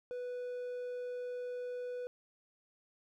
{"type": "tone", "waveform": "triangle", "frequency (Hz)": 493.9, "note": "B4", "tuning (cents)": 0, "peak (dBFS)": -36, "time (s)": [0.11, 2.07], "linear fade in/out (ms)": 0, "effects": []}